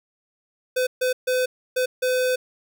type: tone bursts at uneven times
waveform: square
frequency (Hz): 507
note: B4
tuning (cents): +45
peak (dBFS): -20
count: 5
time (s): 0.76-0.87 / 1.01-1.13 / 1.27-1.46 / 1.76-1.86 / 2.02-2.36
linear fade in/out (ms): 10
effects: none